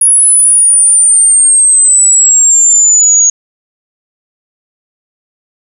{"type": "exponential sweep", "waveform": "sine", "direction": "down", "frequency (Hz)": [10450, 6645], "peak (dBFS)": -3, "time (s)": [0.01, 3.3], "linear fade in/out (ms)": 5, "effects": []}